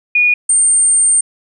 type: tone pair in turn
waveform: sine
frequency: 2451 / 8734 Hz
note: D#7 / C#9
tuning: -27 / -27 cents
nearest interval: octave + minor seventh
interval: 2200 cents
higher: second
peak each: -8 dBFS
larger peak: neither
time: 0.15-0.34 / 0.49-1.21 s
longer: second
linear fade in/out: 5 ms
effects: none